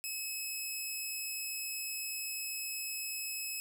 10% pulse tone, 2579 Hz, E7, 39 cents flat, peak -28 dBFS, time 0.04-3.6 s, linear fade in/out 0 ms, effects none

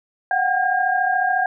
sine tone cluster, 728 / 762 / 1616 Hz, F#5 / G5 / G#6, -28 / -49 / -48 cents, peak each -21 dBFS, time 0.31-1.46 s, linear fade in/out 2 ms, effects none

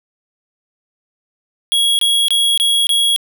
square tone bursts, 3318 Hz, G#7, 2 cents flat, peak -12 dBFS, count 5, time 1.72-3.162 s, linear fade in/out 0 ms, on 270 ms, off 23 ms, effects none

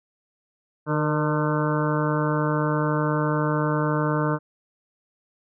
harmonic tone with a mistuned harmonic, 151 Hz, D3, 48 cents sharp, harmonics 1 / 2 / 3 / 4 / 6 / 7 / 8 / 9 / 10, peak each -24 / -27 / -29 / -30 / -32 / -32 / -33 / -34 / -34 dBFS, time 0.86-4.39 s, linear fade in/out 50 ms, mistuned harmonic 3, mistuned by +37 cents, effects none

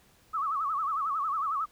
sine tone with vibrato, 1203 Hz, D6, 41 cents sharp, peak -27 dBFS, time 0.33-1.66 s, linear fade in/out 20 ms, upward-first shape sine, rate 11 Hz, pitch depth 160 cents each way, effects pink hiss -62 dBFS RMS until 1.71 s

